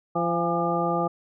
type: harmonic tone with a mistuned harmonic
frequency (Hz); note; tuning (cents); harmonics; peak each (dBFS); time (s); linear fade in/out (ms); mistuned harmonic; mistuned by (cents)
171.6; F3; -30; 1 / 2 / 3 / 4 / 5 / 7; -29 / -29 / -29 / -29 / -29 / -29; 0.15-1.08; 10; 5; -65
effects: none